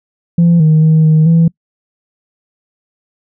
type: tone with pitch steps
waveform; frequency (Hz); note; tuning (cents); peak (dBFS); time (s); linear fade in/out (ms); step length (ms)
sine; 170.3 / 156.2 / 158.1 / 156.4 / 165.5; F3 / D#3 / D#3 / D#3 / E3; -43 / +7 / +28 / +9 / +7; -3; 0.38-1.48; 5; 220
effects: noise-tail reverb RT60 0.1 s tail -26 dB re dry + tanh soft clip ceiling -3 dBFS